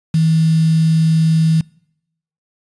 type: tone with quantisation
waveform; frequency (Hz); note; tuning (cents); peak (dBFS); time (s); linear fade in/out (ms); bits
sine; 160.8; E3; -43; -10; 0.14-1.61; 5; 5
effects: noise-tail reverb RT60 0.8 s tail -25 dB re dry + resampled to 22050 Hz